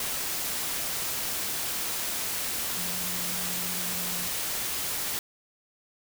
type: tone in noise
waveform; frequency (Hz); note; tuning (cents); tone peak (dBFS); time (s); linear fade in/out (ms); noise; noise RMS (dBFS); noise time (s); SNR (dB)
sine; 178.8; F3; +41; -40; 2.77-4.27; 2; white; -31; 0-5.19; -12
effects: none